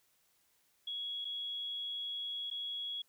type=tone with dropouts; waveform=sine; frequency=3337 Hz; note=G#7; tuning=8 cents sharp; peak=-37 dBFS; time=0.87-3.02 s; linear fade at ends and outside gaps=5 ms; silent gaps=1.247-1.251 / 2.502-2.511 s; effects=white hiss -73 dBFS RMS until 3.08 s